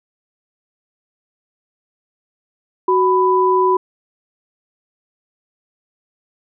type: tone pair together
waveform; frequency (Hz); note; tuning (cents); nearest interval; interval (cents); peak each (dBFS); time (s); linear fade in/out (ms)
sine; 372.4 / 994.2; F#4 / B5; +11 / +11; octave + perfect fourth; 1700; -14; 2.88-3.77; 5
effects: none